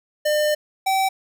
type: tone pair in turn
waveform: square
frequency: 602 / 769.5 Hz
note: D5 / G5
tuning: +43 / -32 cents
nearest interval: major third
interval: 425 cents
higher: second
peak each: -18 dBFS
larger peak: neither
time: 0.25-0.55 / 0.86-1.09 s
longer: first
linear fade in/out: 10 ms
effects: none